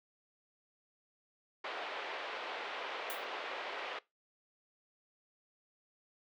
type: band-pass noise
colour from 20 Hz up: pink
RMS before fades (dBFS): -42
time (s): 1.64-3.99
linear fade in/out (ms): 5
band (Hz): 460 to 3400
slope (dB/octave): 24
type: noise with exponential decay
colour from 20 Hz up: violet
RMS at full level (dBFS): -39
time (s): 3.1-3.26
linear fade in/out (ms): 0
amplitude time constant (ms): 33
effects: noise-tail reverb RT60 0.2 s tail -20 dB re dry